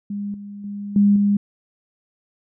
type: tone with level steps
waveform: sine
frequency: 203 Hz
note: G#3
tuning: 39 cents flat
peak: -24 / -32 / -27 / -11 / -14 dBFS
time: 0.1-1.37 s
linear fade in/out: 5 ms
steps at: 0.34 / 0.64 / 0.96 / 1.16 s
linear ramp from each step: 2 ms
effects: none